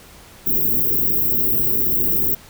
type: band-stop noise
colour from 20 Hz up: white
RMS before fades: -18 dBFS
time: 0.46-2.35 s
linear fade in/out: 10 ms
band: 460 to 14000 Hz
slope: 96 dB/octave
effects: pink hiss -44 dBFS RMS until 2.49 s